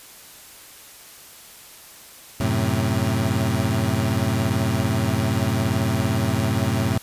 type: chord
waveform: 25% pulse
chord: F# diminished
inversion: none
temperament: equal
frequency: 92.5 / 110 / 130.81 Hz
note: F#2 / A2 / C3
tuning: 0 / 0 / 0 cents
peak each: -21 / -19 / -21 dBFS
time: 2.4-6.98 s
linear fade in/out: 5 ms
effects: white hiss -44 dBFS RMS until 7.02 s + resampled to 32000 Hz